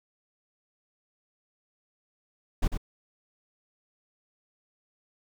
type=noise with echo; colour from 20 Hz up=brown; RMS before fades=-23 dBFS; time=2.62-2.68 s; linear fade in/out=10 ms; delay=97 ms; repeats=1; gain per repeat=-7 dB; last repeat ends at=2.777 s; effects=none

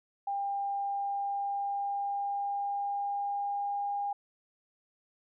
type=tone with pitch glide; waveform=sine; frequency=799 to 809.2 Hz; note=G5 to G#5; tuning=+33 to -45 cents; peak=-30 dBFS; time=0.27-4.13 s; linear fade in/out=5 ms; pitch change=+22 cents; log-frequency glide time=0.77-3.95 s; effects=none

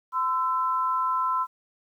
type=tone pair together; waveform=sine; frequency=1023 / 1326.9 Hz; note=C6 / E6; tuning=-39 / +11 cents; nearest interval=perfect fourth; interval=450 cents; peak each=-24 / -27 dBFS; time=0.12-1.47 s; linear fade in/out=50 ms; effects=10-bit

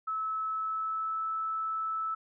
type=tone with pitch glide; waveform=sine; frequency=1300 to 1310.6 Hz; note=E6 to E6; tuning=-24 to -10 cents; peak=-30 dBFS; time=0.07-2.15 s; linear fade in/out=10 ms; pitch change=+14 cents; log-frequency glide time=0.47-1.26 s; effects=none

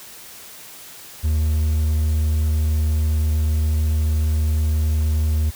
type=tone; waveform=triangle; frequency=77.2 Hz; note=D#2; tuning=13 cents flat; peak=-14 dBFS; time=1.23-5.51 s; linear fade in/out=20 ms; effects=white hiss -40 dBFS RMS until 5.55 s

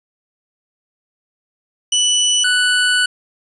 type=tone pair in turn; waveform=25% pulse; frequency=2969 / 1484.5 Hz; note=F#7 / F#6; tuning=+5 / +5 cents; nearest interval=octave; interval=1200 cents; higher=first; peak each=-9 / -9 dBFS; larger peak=neither; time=1.92-2.44 / 2.44-3.06 s; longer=second; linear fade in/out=5 ms; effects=resampled to 24000 Hz

